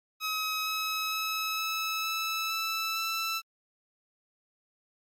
15% pulse tone with pitch steps, 1274 / 1282.9 / 1291.8 / 1300.8 / 1309.8 / 1318.9 / 1328.1 Hz, D#6 / E6 / E6 / E6 / E6 / E6 / E6, +41 / -47 / -35 / -23 / -11 / +1 / +13 cents, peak -23 dBFS, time 0.2-3.42 s, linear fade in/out 50 ms, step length 460 ms, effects Opus 48 kbps

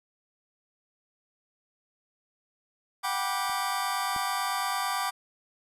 sawtooth chord, G major seventh, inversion third, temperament just, 735 / 784 / 980 / 1176 Hz, F#5 / G5 / B5 / D6, -12 / 0 / -14 / +2 cents, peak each -32 / -29 / -30 / -27 dBFS, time 3.03-5.11 s, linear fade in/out 20 ms
clicks, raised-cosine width 3 ms, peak -40 / -30 dBFS, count 2, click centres 3.496 / 4.163 s
effects resampled to 32000 Hz

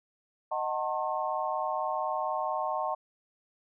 sine chord, D# diminished seventh, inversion none, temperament just, 622.3 / 746.7 / 896 / 1075.3 Hz, D#5 / F#5 / A5 / C6, 0 / +16 / +31 / +47 cents, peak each -34 dBFS, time 0.51-2.95 s, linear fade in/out 10 ms, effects none

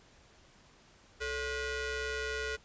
sawtooth ring-modulated tone, 503 Hz, B4, 32 cents sharp, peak -27 dBFS, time 1.2-2.57 s, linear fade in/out 20 ms, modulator 941 Hz, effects pink hiss -61 dBFS RMS until 2.64 s + resampled to 16000 Hz

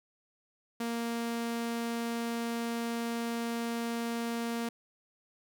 sawtooth tone, 233 Hz, A#3, 1 cent flat, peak -28 dBFS, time 0.8-4.69 s, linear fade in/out 5 ms, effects none

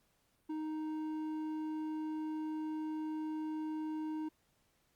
sine tone with hard clipping, 311.1 Hz, D#4, in tune, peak -38 dBFS, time 0.49-4.29 s, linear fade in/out 10 ms, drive 6 dB, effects pink hiss -75 dBFS RMS until 4.95 s + Opus 48 kbps

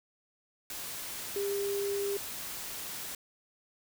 sine tone in noise, 401.1 Hz, G4, 40 cents sharp, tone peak -30 dBFS, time 1.36-2.17 s, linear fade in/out 2 ms, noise white, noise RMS -40 dBFS, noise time 0.7-3.15 s, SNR +7 dB, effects none

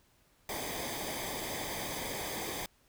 pink noise with comb filter, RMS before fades -38 dBFS, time 0.49-2.66 s, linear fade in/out 2 ms, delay 0.72 ms, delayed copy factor -0.7, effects pink hiss -68 dBFS RMS until 2.88 s

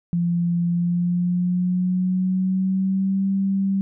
sine tone with pitch glide, 172.4 to 194.63 Hz, F3 to G3, -22 to -12 cents, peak -18 dBFS, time 0.13-3.81 s, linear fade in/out 0 ms, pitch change +210 cents, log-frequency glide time 0.68-3.28 s, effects none

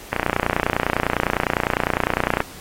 click train, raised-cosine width 0.5 ms, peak -3 dBFS, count 69, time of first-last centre 0.13-2.404 s, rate 29.9 Hz, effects pink hiss -40 dBFS RMS until 2.6 s + AAC 48 kbps

